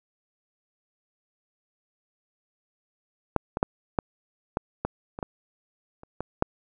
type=clicks; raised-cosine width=1 ms; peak=-6 / -14 / -6 / -8 / -11 / -12 / -21 / -15 / -30 / -16 / -6 dBFS; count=11; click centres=3.363 / 3.571 / 3.629 / 3.988 / 4.571 / 4.85 / 5.189 / 5.228 / 6.034 / 6.206 / 6.424 s; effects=none